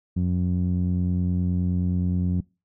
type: tone with low-pass filter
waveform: sawtooth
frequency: 89.6 Hz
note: F2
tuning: 45 cents sharp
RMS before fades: -23 dBFS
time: 0.16-2.41 s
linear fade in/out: 10 ms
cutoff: 200 Hz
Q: 2.7
effects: noise-tail reverb RT60 0.3 s tail -25 dB re dry